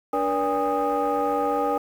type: tone cluster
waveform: sine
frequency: 290.3 / 479.9 / 575 / 810 / 1242 Hz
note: D4 / B4 / D5 / G#5 / D#6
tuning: -20 / -50 / -37 / -43 / -3 cents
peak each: -28 / -25 / -28 / -24 / -28 dBFS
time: 0.13-1.78 s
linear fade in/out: 5 ms
effects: tanh soft clip ceiling -15 dBFS + 8-bit